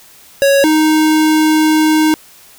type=tone pair in turn; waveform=square; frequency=554.4 / 311.1 Hz; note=C#5 / D#4; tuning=0 / 0 cents; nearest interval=minor seventh; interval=1000 cents; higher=first; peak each=-8 / -9 dBFS; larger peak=first; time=0.42-0.64 / 0.64-2.14 s; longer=second; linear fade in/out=0 ms; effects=white hiss -42 dBFS RMS until 2.58 s